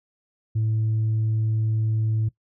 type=tone with tanh clipping; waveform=sine; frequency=110 Hz; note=A2; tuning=in tune; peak=-21 dBFS; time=0.55-2.29 s; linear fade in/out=10 ms; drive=1 dB; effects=noise-tail reverb RT60 0.1 s tail -18 dB re dry